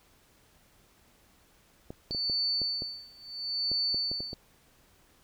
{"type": "clicks", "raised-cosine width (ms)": 2, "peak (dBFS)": -26, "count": 11, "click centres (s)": [1.905, 2.109, 2.148, 2.298, 2.617, 2.821, 3.716, 3.945, 4.115, 4.205, 4.331]}
{"type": "tone with tremolo", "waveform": "sine", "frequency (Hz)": 4500, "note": "C#8", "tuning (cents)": 25, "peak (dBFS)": -26, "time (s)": [2.11, 4.34], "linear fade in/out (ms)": 0, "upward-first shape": "sine", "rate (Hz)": 0.73, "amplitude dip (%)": 95}
{"effects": ["pink hiss -63 dBFS RMS until 5.23 s"]}